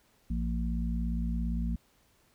harmonic tone, 57.4 Hz, A#1, 26 cents flat, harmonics 1 / 3 / 4, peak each -30 / -35 / -36 dBFS, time 0.3-1.76 s, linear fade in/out 5 ms, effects pink hiss -67 dBFS RMS until 2.34 s

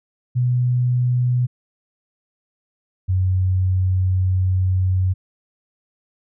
sine tone pair in turn, 124 / 92.9 Hz, B2 / F#2, +7 / +7 cents, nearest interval perfect fourth, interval 500 cents, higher first, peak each -15 dBFS, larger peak neither, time 0.35-1.47 / 3.08-5.14 s, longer second, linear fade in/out 20 ms, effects none

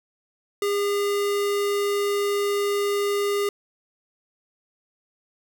square tone, 405.7 Hz, G#4, 41 cents flat, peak -22 dBFS, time 0.62-3.49 s, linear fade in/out 2 ms, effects none

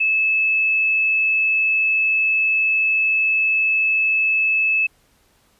sine tone, 2607 Hz, E7, 20 cents flat, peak -15 dBFS, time 0-4.87 s, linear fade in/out 10 ms, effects pink hiss -59 dBFS RMS until 5.59 s + resampled to 32000 Hz

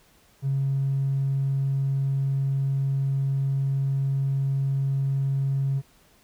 triangle tone, 136.7 Hz, C#3, 24 cents flat, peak -18 dBFS, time 0.42-5.82 s, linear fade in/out 50 ms, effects tanh soft clip ceiling -19 dBFS + pink hiss -59 dBFS RMS until 6.23 s

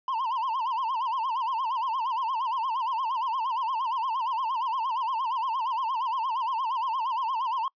triangle tone with vibrato, 974 Hz, B5, 24 cents flat, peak -24 dBFS, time 0.08-7.68 s, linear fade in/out 2 ms, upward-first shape sine, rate 8.6 Hz, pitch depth 180 cents each way, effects noise-tail reverb RT60 0.1 s tail -26 dB re dry + resampled to 11025 Hz

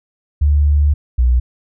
sine tone pair in turn, 73.1 / 61.47 Hz, D2 / B1, -7 / -7 cents, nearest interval minor third, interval 300 cents, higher first, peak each -9 dBFS, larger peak neither, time 0.41-0.94 / 1.18-1.4 s, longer first, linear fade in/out 10 ms, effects none

